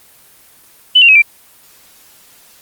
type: tone with pitch steps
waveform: sine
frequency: 2999 / 2766 / 2551 / 2353 Hz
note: F#7 / F7 / D#7 / D7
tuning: +23 / -17 / +43 / +3 cents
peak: -3 dBFS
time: 0.95-1.222 s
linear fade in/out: 10 ms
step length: 68 ms
effects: white hiss -45 dBFS RMS until 2.61 s + Opus 24 kbps